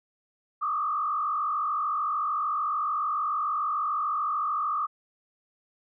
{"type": "tone with frequency modulation", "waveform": "sine", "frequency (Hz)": 1205, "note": "D6", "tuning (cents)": 44, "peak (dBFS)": -25, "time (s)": [0.61, 4.87], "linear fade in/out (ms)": 20, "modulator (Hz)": 46.8, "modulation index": 1.4, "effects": []}